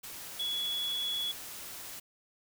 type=tone in noise; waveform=sine; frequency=3379 Hz; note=G#7; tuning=29 cents sharp; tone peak=-31 dBFS; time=0.39-1.32 s; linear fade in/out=10 ms; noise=white; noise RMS=-44 dBFS; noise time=0.03-2 s; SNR=+10 dB; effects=none